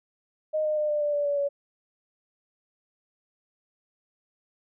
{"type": "tone with pitch steps", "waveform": "sine", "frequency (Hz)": [619, 611.2, 603.5, 595.8, 588.3, 580.9, 573.6, 566.3], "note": ["D#5", "D#5", "D5", "D5", "D5", "D5", "D5", "C#5"], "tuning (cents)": [-9, -31, 47, 25, 3, -19, -41, 37], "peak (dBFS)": -23, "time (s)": [0.53, 1.49], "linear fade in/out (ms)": 20, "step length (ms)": 120, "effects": []}